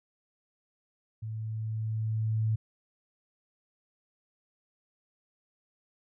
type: tone with level ramp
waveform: sine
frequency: 110 Hz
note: A2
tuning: in tune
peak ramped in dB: -34 to -24 dBFS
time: 1.22-2.56 s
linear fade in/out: 10 ms
effects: none